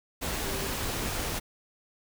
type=tone in noise; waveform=sine; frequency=392 Hz; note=G4; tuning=in tune; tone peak=-36 dBFS; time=0.44-0.68 s; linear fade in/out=20 ms; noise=pink; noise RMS=-32 dBFS; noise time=0.21-1.4 s; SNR=-7 dB; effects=none